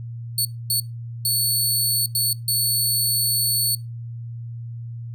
15% pulse tone bursts at uneven times, 4435 Hz, C#8, in tune, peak -12 dBFS, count 5, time 0.38-0.45 / 0.7-0.8 / 1.25-2.06 / 2.15-2.33 / 2.48-3.75 s, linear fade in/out 2 ms, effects noise-tail reverb RT60 0.2 s tail -20 dB re dry + added 117 Hz sine -30 dBFS peak until 5.14 s

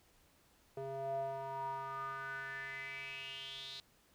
square tone with band-pass filter sweep, 135.4 Hz, C#3, 40 cents flat, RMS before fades -43 dBFS, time 0.77-3.8 s, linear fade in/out 2 ms, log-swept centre 520 to 4000 Hz, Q 6.9, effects pink hiss -69 dBFS RMS until 4.14 s

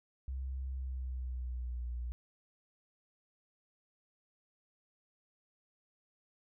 sine tone with pitch glide, 65.7 to 60.25 Hz, C2 to B1, +8 to -42 cents, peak -36 dBFS, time 0.28-2.12 s, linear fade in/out 0 ms, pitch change -150 cents, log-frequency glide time 0.7-1.85 s, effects none

